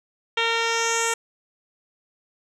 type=tone with low-pass filter sweep; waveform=10% pulse; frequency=459.1 Hz; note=A#4; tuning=26 cents flat; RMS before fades=-23 dBFS; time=0.37-1.14 s; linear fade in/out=5 ms; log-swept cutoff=3500 to 8500 Hz; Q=3.3; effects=none